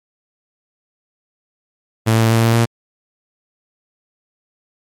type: tone with pitch steps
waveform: sawtooth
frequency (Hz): 112.1 / 113.08 / 114.06 / 115.05 / 116.05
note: A2 / A2 / A#2 / A#2 / A#2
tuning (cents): +33 / +48 / -37 / -22 / -7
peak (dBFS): -7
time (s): 2.06-2.66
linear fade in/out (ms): 20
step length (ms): 120
effects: MP3 64 kbps